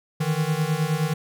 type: beating tone pair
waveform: square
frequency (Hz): 151.2 / 160.8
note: D#3 / E3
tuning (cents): -49 / -43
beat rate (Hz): 9.6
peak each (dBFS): -25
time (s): 0.2-1.14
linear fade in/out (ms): 10
effects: none